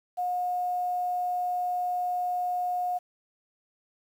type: tone with quantisation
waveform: sine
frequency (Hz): 720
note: F#5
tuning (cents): -47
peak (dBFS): -26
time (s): 0.17-2.99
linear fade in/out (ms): 20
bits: 9
effects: none